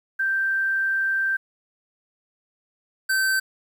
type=tone pair in turn; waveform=sine / square; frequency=1568 / 1546.4 Hz; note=G6 / G6; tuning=0 / -24 cents; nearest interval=unison; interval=24 cents; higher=first; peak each=-20 dBFS; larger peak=neither; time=0.19-1.37 / 3.09-3.4 s; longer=first; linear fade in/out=10 ms; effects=9-bit